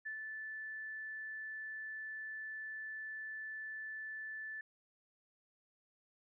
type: tone with ADSR envelope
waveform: sine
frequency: 1751 Hz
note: A6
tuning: 9 cents flat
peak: -39 dBFS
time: 0.05-4.61 s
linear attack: 16 ms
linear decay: 100 ms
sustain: -3 dB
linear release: 3 ms
effects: none